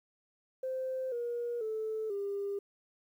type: tone with pitch steps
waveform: sine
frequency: 520 / 476.8 / 437.3 / 401 Hz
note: C5 / A#4 / A4 / G4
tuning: -11 / +39 / -11 / +39 cents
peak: -32 dBFS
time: 0.63-2.59 s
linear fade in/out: 5 ms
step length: 490 ms
effects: tanh soft clip ceiling -28 dBFS + 11-bit

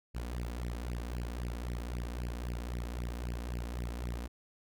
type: tone with flanger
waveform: sawtooth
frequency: 59.9 Hz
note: A#1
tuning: 48 cents sharp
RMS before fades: -38 dBFS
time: 0.14-4.28 s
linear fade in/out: 20 ms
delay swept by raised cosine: 0.38 to 4.18 ms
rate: 3.8 Hz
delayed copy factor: +0.85
effects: none

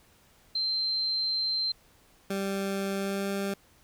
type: tone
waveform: sine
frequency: 4126 Hz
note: C8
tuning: 25 cents flat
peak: -26 dBFS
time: 0.55-1.72 s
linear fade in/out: 5 ms
type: tone with pitch glide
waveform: 20% pulse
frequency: 196 to 197.71 Hz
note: G3 to G3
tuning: 0 to +15 cents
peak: -24 dBFS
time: 2.3-3.54 s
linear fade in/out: 5 ms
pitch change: +15 cents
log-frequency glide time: 2.96-3.28 s
effects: pink hiss -61 dBFS RMS until 3.83 s

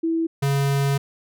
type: tone pair in turn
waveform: sine / square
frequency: 328 / 139.27 Hz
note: E4 / C#3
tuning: -9 / +8 cents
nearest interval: octave + minor third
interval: 1483 cents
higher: first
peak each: -19 dBFS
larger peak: neither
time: 0.03-0.27 / 0.42-0.98 s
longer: second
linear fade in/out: 10 ms
effects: none

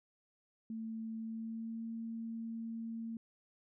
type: tone with pitch glide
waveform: sine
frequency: 223.4 to 227.4 Hz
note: A3 to A#3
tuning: +27 to -43 cents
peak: -39 dBFS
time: 0.7-3.17 s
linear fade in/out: 2 ms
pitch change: +30 cents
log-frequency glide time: 1.18-1.87 s
effects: none

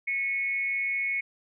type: tone with amplitude modulation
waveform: sine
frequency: 2198 Hz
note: C#7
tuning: 15 cents flat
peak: -23 dBFS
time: 0.07-1.21 s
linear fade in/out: 10 ms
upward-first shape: sine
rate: 245 Hz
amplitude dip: 60%
effects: none

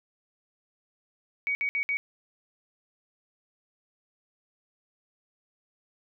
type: tone bursts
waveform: sine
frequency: 2253 Hz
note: C#7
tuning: 28 cents sharp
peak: -25 dBFS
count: 4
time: 1.47-1.97 s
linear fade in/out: 0 ms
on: 80 ms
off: 60 ms
effects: none

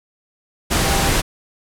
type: tone in noise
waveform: sine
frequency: 790 Hz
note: G5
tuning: 13 cents sharp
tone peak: -25 dBFS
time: 0.84-1.11 s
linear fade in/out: 20 ms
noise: pink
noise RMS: -17 dBFS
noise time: 0.7-1.22 s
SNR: -11 dB
effects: low-pass 12000 Hz 12 dB/octave

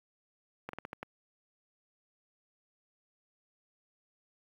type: slowing click train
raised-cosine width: 0.5 ms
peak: -24 dBFS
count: 6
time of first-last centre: 0.69-1.029 s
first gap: 43 ms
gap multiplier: 1.23
effects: high-pass 100 Hz 12 dB/octave + 10-bit

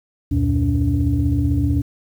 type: tone cluster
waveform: sine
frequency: 72.5 / 88.2 / 119.7 / 285.6 Hz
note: D2 / F2 / A#2 / D4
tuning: -22 / +18 / +46 / -48 cents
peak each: -20 dBFS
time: 0.31-1.82 s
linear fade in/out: 10 ms
effects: tanh soft clip ceiling -8 dBFS + 8-bit

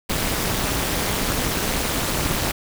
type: noise with amplitude modulation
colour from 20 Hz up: pink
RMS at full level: -19 dBFS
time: 0.09-2.52 s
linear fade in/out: 10 ms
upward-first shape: sine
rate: 218 Hz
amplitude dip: 90%
effects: none

